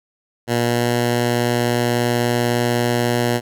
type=tone with pitch glide; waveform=10% pulse; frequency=119 to 120.24 Hz; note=A#2 to B2; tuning=+36 to -46 cents; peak=-8 dBFS; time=0.47-3.41 s; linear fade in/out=50 ms; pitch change=+18 cents; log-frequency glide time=0.63-0.81 s; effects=none